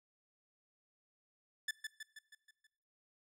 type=tone with echo; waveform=sawtooth; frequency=1746 Hz; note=A6; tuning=14 cents flat; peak=-31 dBFS; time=1.68-1.71 s; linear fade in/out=5 ms; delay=160 ms; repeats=6; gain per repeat=-5 dB; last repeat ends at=2.67 s; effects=noise-tail reverb RT60 1.0 s tail -21 dB re dry + low-pass 11000 Hz 12 dB/octave